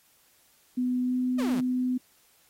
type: tone with pitch glide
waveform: sine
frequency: 250 to 252.3 Hz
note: B3 to B3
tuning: +21 to +37 cents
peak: -24 dBFS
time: 0.77-1.98 s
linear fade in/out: 10 ms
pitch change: +16 cents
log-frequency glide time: 1.03-1.15 s
type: exponential sweep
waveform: sawtooth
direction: down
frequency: 653 to 142.7 Hz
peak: -29 dBFS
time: 1.38-1.61 s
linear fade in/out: 10 ms
effects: white hiss -63 dBFS RMS until 2.49 s + AAC 48 kbps